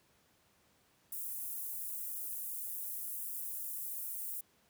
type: high-pass noise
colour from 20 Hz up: pink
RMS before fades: -41 dBFS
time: 1.12-4.41 s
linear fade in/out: 5 ms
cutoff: 11000 Hz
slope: 24 dB/octave
effects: pink hiss -70 dBFS RMS until 4.69 s + high-pass 80 Hz 12 dB/octave